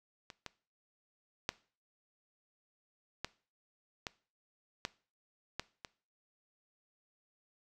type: clicks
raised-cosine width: 0.2 ms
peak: -29 / -24 / -14 / -18 / -20 / -17 / -18 / -26 dBFS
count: 8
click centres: 0.302 / 0.463 / 1.491 / 3.246 / 4.068 / 4.851 / 5.596 / 5.848 s
effects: noise-tail reverb RT60 0.4 s tail -20 dB re dry